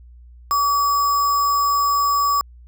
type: tone with sample-and-hold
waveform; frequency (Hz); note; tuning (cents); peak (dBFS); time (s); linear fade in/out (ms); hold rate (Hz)
sine; 1144; D6; -46; -15; 0.51-2.41; 0; 6300
effects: added 60 Hz sine -41 dBFS peak until 2.67 s